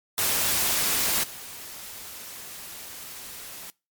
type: noise with level steps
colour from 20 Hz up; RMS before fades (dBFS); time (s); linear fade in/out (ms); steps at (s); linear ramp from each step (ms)
white; -24 / -40; 0.18-3.7; 0; 1.23; 10
effects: noise-tail reverb RT60 0.3 s tail -25 dB re dry + MP3 96 kbps